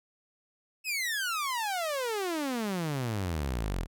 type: exponential sweep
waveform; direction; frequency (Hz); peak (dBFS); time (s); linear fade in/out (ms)
sawtooth; down; 2637 to 38.89; -26; 0.84-3.87; 50
effects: none